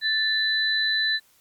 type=tone pair together; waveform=sine; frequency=1760 / 3999 Hz; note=A6 / B7; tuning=0 / +21 cents; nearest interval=octave + major second; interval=1421 cents; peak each=-23 dBFS; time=0.01-1.2 s; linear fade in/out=50 ms; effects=white hiss -60 dBFS RMS until 1.4 s + MP3 96 kbps